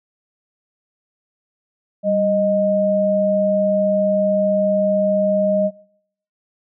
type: tone pair together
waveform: sine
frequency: 195.42 / 620 Hz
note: G3 / D#5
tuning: -5 / -6 cents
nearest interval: octave + minor sixth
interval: 1999 cents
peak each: -21 / -15 dBFS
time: 2.03-5.71 s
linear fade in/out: 50 ms
effects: noise-tail reverb RT60 0.7 s tail -24 dB re dry